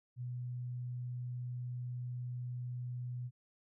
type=tone; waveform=sine; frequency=123.47 Hz; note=B2; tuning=in tune; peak=-38 dBFS; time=0.16-3.31 s; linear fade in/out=50 ms; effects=none